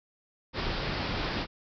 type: low-pass noise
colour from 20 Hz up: pink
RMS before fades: -32 dBFS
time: 0.53-1.47 s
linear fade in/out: 50 ms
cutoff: 5200 Hz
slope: 96 dB/octave
effects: none